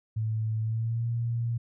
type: tone with pitch glide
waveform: sine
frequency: 110 to 117.22 Hz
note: A2 to A#2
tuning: 0 to +10 cents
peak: -26 dBFS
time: 0.16-1.58 s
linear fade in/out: 10 ms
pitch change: +110 cents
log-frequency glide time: 0.61-1.07 s
effects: none